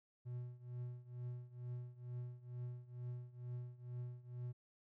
triangle tone with tremolo, 122.8 Hz, B2, 9 cents flat, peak -39 dBFS, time 0.25-4.53 s, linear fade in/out 20 ms, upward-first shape triangle, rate 2.2 Hz, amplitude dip 90%, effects none

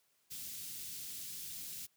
white band-stop noise, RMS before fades -45 dBFS, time 0.3-1.87 s, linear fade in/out 20 ms, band 210 to 3400 Hz, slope 12 dB/octave, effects white hiss -75 dBFS RMS until 1.96 s + high-pass 80 Hz 12 dB/octave

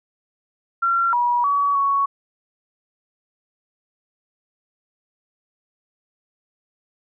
sine tone with pitch steps, 1369 / 965 / 1134 / 1114 Hz, F6 / B5 / C#6 / C#6, -35 / -40 / +39 / +8 cents, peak -16 dBFS, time 0.82-2.06 s, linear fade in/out 10 ms, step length 310 ms, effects none

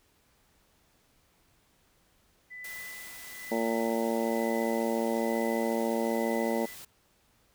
sine tone with tremolo, 1996 Hz, B6, 18 cents sharp, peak -39 dBFS, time 2.5-6.75 s, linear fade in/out 20 ms, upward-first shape sine, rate 1.1 Hz, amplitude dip 65%
white noise, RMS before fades -46 dBFS, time 2.64-6.85 s, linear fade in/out 5 ms
harmonic tone, 114.5 Hz, A#2, 31 cents flat, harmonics 2 / 3 / 4 / 5 / 6 / 7 / 8, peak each -31 / -34 / -33 / -33 / -40 / -39 / -39 dBFS, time 3.51-6.66 s, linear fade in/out 10 ms
effects pink hiss -67 dBFS RMS until 7.54 s

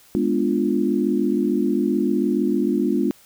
sine chord, G# diminished seventh, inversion none, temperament equal, 207.7 / 246.9 / 293.7 / 349.2 Hz, G#3 / B3 / D4 / F4, 0 / 0 / 0 / 0 cents, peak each -23 dBFS, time 0.15-3.11 s, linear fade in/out 0 ms, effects white hiss -52 dBFS RMS until 3.25 s

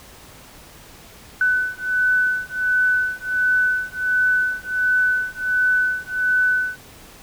sine beating tone pair, 1500 / 1501.4 Hz, F#6 / F#6, +23 / +25 cents, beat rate 1.4 Hz, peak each -20 dBFS, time 1.41-6.77 s, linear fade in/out 2 ms, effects pink hiss -44 dBFS RMS until 7.22 s

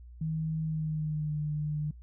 sine tone with pitch glide, 158.7 to 150.66 Hz, D#3 to D3, +35 to +45 cents, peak -29 dBFS, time 0.21-1.91 s, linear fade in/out 5 ms, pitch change -90 cents, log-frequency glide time 0.62-1.37 s, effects noise-tail reverb RT60 0.1 s tail -22 dB re dry + added 60 Hz sine -46 dBFS peak until 2.02 s

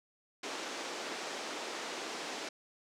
pink band-pass noise, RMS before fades -41 dBFS, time 0.43-2.49 s, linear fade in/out 5 ms, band 290 to 7000 Hz, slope 24 dB/octave, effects none

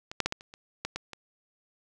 clicks, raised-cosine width 0.2 ms, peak -21 / -8 / -10 / -14 / -30 / -29 / -14 / -16 / -23 dBFS, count 9, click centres 0.115 / 0.203 / 0.26 / 0.324 / 0.409 / 0.539 / 0.85 / 0.96 / 1.133 s, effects none

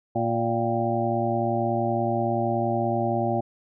harmonic tone with a mistuned harmonic, 116.54 Hz, A#2, in tune, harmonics 1 / 2 / 3 / 5 / 6 / 7, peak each -29 / -29 / -29 / -29 / -29 / -29 dBFS, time 0.15-3.41 s, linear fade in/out 10 ms, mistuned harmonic 7, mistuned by -56 cents, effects none

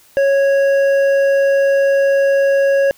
sine tone with hard clipping, 552 Hz, C#5, 7 cents flat, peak -12 dBFS, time 0.17-2.91 s, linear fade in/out 0 ms, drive 7 dB, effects white hiss -49 dBFS RMS until 2.97 s

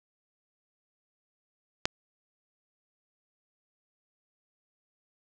click, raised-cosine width 0.2 ms, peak -7 dBFS, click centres 1.855 s, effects 7-bit

